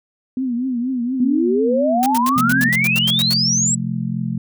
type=tone with vibrato; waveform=sine; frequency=249.3 Hz; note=B3; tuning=16 cents sharp; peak=-18 dBFS; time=0.37-2.69 s; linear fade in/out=2 ms; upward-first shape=triangle; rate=4.2 Hz; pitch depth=130 cents each way
type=exponential sweep; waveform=sine; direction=up; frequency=246.9 to 7902 Hz; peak=-15 dBFS; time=1.2-3.75 s; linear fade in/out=5 ms
type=noise bursts; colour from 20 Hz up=white; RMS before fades=-25 dBFS; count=12; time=2.03-3.336 s; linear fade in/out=0 ms; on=30 ms; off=86 ms
type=chord; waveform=sine; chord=F major; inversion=second; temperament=just; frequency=130.96 / 174.61 / 218.3 Hz; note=C3 / F3 / A3; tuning=+2 / 0 / -13 cents; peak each=-24 dBFS; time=2.36-4.38 s; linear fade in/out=5 ms
effects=none